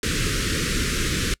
pink band-stop noise, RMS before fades -23 dBFS, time 0.03-1.34 s, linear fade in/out 2 ms, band 480 to 1300 Hz, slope 48 dB/octave, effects noise-tail reverb RT60 0.1 s tail -25 dB re dry + low-pass 9000 Hz 12 dB/octave

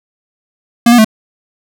square tone with pitch steps, 235.5 / 241.9 / 218.1 Hz, A#3 / B3 / A3, +18 / -36 / -15 cents, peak -4 dBFS, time 0.86-1.046 s, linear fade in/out 5 ms, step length 62 ms, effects none

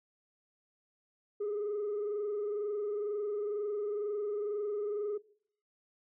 sine tone with frequency modulation, 415.3 Hz, G#4, in tune, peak -30 dBFS, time 1.4-5.18 s, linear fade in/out 10 ms, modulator 22.1 Hz, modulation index 0.53, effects noise-tail reverb RT60 0.6 s tail -21 dB re dry + tanh soft clip ceiling -30 dBFS

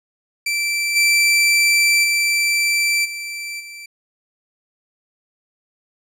sawtooth tone with level steps, 2337 Hz, D7, 9 cents flat, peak -15 / -9 / -12 / -23 / -30 dBFS, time 0.46-3.86 s, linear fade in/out 5 ms, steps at 0.95 / 2.03 / 3.04 / 3.59 s, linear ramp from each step 20 ms, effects low-pass 12000 Hz 12 dB/octave

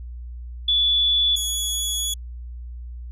sine / 20% pulse tone pair in turn, 3445 / 3376 Hz, A7 / G#7, -37 / +28 cents, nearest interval unison, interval 35 cents, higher first, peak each -16 / -17 dBFS, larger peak first, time 0.68-1.36 / 1.36-2.14 s, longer second, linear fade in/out 5 ms, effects added 60 Hz sine -32 dBFS peak until 3.11 s

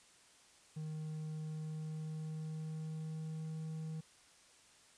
triangle tone with pitch glide, 155.56 to 158.46 Hz, D#3 to D#3, 0 to +32 cents, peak -38 dBFS, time 0.76-4.01 s, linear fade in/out 10 ms, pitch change +32 cents, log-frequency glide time 1.4-3.61 s, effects white hiss -64 dBFS RMS until 4.97 s + resampled to 22050 Hz

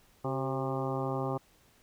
harmonic tone with a mistuned harmonic, 133.8 Hz, C3, 39 cents sharp, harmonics 1 / 2 / 3 / 4 / 5 / 6 / 7 / 8 / 9, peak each -35 / -38 / -37 / -38 / -42 / -39 / -45 / -42 / -43 dBFS, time 0.24-1.38 s, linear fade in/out 10 ms, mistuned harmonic 3, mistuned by -49 cents, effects pink hiss -64 dBFS RMS until 1.82 s

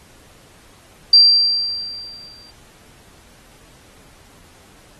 sine tone with exponential decay, 4714 Hz, D8, 6 cents sharp, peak -4 dBFS, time 1.13-2.51 s, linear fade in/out 5 ms, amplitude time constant 300 ms, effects pink hiss -49 dBFS RMS until 4.99 s + AAC 32 kbps

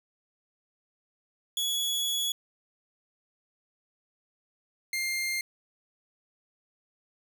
sawtooth tone pair in turn, 3377 / 2110 Hz, G#7 / C7, +28 / +14 cents, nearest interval minor sixth, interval 814 cents, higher first, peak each -24 / -25 dBFS, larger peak first, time 1.57-2.32 / 4.93-5.41 s, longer first, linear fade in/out 2 ms, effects none

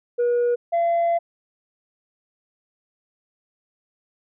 sine tone pair in turn, 481.6 / 681.1 Hz, B4 / F5, -44 / -44 cents, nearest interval tritone, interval 600 cents, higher second, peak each -15 / -15 dBFS, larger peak neither, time 0.18-0.56 / 0.72-1.19 s, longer second, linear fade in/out 20 ms, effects tanh soft clip ceiling -16 dBFS

